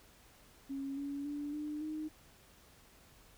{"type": "tone with pitch steps", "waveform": "sine", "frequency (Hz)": [273.9, 282.3, 290.9, 299.7, 308.9], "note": ["C#4", "C#4", "D4", "D4", "D#4"], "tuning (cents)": [-21, 32, -16, 35, -12], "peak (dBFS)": -37, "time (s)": [0.69, 2.09], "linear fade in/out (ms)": 20, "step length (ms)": 280, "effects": ["added 43 Hz sine -70 dBFS peak until 3.37 s", "pink hiss -62 dBFS RMS until 3.37 s"]}